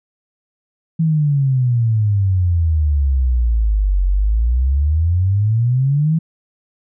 sine exponential two-way sweep, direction down then up, 165 to 45.45 to 165 Hz, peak -12 dBFS, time 0.99-6.19 s, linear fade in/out 10 ms, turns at 4.05 s, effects none

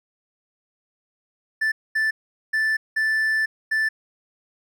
triangle tone bursts at uneven times, 1760 Hz, A6, in tune, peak -17 dBFS, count 5, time 1.61-1.72 / 1.95-2.11 / 2.53-2.77 / 2.96-3.46 / 3.71-3.89 s, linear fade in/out 10 ms, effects none

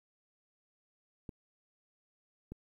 clicks, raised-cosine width 3 ms, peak -30 dBFS, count 2, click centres 1.292 / 2.52 s, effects 11-bit

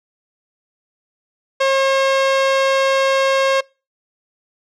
sawtooth tone, 539 Hz, C#5, 49 cents flat, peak -9 dBFS, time 1.6-3.61 s, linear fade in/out 10 ms, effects noise-tail reverb RT60 0.3 s tail -25 dB re dry + low-pass 5000 Hz 12 dB/octave

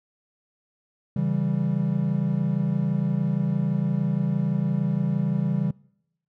triangle chord, C# diminished, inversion none, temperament equal, 138.59 / 164.81 / 196 Hz, C#3 / E3 / G3, 0 / 0 / 0 cents, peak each -24 dBFS, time 1.16-5.71 s, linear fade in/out 5 ms, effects noise-tail reverb RT60 0.8 s tail -25 dB re dry

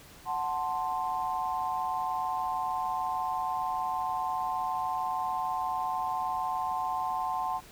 sine chord, F# diminished, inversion none, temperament equal, 740 / 880 / 1046.5 Hz, F#5 / A5 / C6, 0 / 0 / 0 cents, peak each -33 dBFS, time 0.25-7.61 s, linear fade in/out 50 ms, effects pink hiss -52 dBFS RMS until 7.71 s

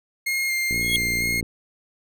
40% pulse tone with vibrato, 2126 Hz, C7, 27 cents sharp, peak -21 dBFS, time 0.26-1.41 s, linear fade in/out 10 ms, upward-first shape square, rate 2.1 Hz, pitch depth 13 cents each way
click train, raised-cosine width 3 ms, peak -19 dBFS, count 43, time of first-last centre 0.71-1.428 s, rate 58.5 Hz
square tone with exponential growth, 3316 Hz, G#7, 3 cents flat, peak -16 dBFS, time 0.81-0.96 s, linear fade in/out 1 ms, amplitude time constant 32 ms
effects none

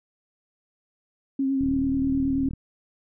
sine tone with vibrato, 270 Hz, C#4, 45 cents flat, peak -21 dBFS, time 1.39-2.49 s, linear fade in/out 5 ms, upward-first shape triangle, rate 9.3 Hz, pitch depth 29 cents each way
click train, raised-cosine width 5 ms, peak -22 dBFS, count 37, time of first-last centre 1.61-2.535 s, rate 38.9 Hz
effects none

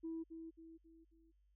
sine tone with echo, 326.4 Hz, E4, 17 cents flat, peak -40 dBFS, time 0.03-0.24 s, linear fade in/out 20 ms, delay 270 ms, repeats 4, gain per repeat -7 dB, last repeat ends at 1.32 s, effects tanh soft clip ceiling -37 dBFS + added 50 Hz sine -70 dBFS peak until 1.55 s

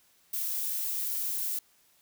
violet noise, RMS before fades -32 dBFS, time 0.33-1.59 s, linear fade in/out 5 ms, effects white hiss -65 dBFS RMS until 2.01 s

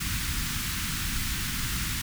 pink band-stop noise, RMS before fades -30 dBFS, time 0-2.02 s, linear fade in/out 10 ms, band 240 to 1300 Hz, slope 24 dB/octave, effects none

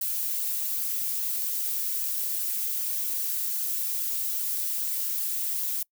violet noise with flanger, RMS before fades -29 dBFS, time 0.01-5.83 s, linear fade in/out 5 ms, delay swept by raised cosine 0.63 to 6.03 ms, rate 2.5 Hz, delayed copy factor +0.5, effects noise-tail reverb RT60 0.1 s tail -25 dB re dry

